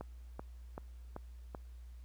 click train, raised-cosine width 1 ms, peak -28 dBFS, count 5, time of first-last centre 0.01-1.548 s, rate 2.6 Hz, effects added 60 Hz sine -48 dBFS peak until 2.04 s + pink hiss -71 dBFS RMS until 2.04 s

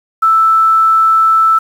sine tone with quantisation, 1320 Hz, E6, 2 cents sharp, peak -6 dBFS, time 0.22-1.59 s, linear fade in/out 10 ms, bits 6, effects none

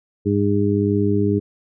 harmonic tone, 101.7 Hz, G#2, 36 cents flat, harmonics 1 / 2 / 3 / 4, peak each -21 / -21 / -21 / -21 dBFS, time 0.25-1.4 s, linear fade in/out 20 ms, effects none

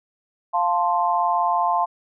sine chord, F major, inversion none, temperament equal, 698.5 / 880 / 1046.5 Hz, F5 / A5 / C6, 0 / 0 / 0 cents, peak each -22 dBFS, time 0.53-1.86 s, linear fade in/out 20 ms, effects none

